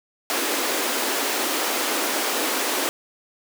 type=high-pass noise; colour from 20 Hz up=pink; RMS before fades=-24 dBFS; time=0.3-2.89 s; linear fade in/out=0 ms; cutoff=260 Hz; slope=48 dB/octave; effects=none